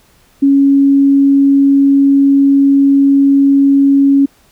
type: tone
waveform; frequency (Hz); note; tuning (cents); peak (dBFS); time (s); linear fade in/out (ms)
sine; 277.2; C#4; 0; -5; 0.42-4.26; 10
effects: pink hiss -50 dBFS RMS until 4.51 s